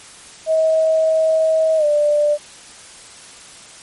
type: tone with pitch glide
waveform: sine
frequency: 638 to 591.8 Hz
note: D#5 to D5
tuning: +43 to +13 cents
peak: -12 dBFS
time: 0.46-2.38 s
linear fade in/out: 50 ms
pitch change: -130 cents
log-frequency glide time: 1.77-1.85 s
effects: white hiss -40 dBFS RMS until 3.82 s + MP3 48 kbps